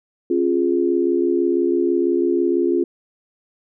sine chord, Db major, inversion none, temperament equal with one note detuned, 271.2 / 349.2 / 415.3 Hz, Db4 / F4 / Ab4, -38 / 0 / 0 cents, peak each -22 / -17 / -23 dBFS, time 0.3-2.84 s, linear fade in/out 5 ms, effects none

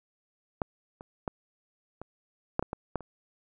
clicks, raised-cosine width 1 ms, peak -14 / -29 / -17 / -26 / -11 / -18 / -19 / -14 / -30 dBFS, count 9, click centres 0.618 / 1.009 / 1.278 / 2.016 / 2.594 / 2.626 / 2.731 / 2.957 / 3.007 s, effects none

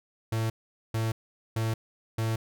45% pulse tone bursts, 112.2 Hz, A2, 34 cents sharp, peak -26 dBFS, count 4, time 0.32-2.36 s, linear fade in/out 5 ms, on 180 ms, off 440 ms, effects none

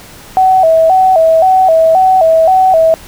sine tone with vibrato, 698.5 Hz, F5, in tune, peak -4 dBFS, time 0.37-2.94 s, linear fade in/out 0 ms, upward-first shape square, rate 1.9 Hz, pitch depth 130 cents each way, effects pink hiss -34 dBFS RMS until 3.07 s

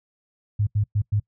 sine tone bursts at uneven times, 103.9 Hz, G#2, 1 cent sharp, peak -18 dBFS, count 4, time 0.59-0.67 / 0.75-0.84 / 0.95-1.02 / 1.12-1.2 s, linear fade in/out 10 ms, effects noise-tail reverb RT60 0.1 s tail -23 dB re dry

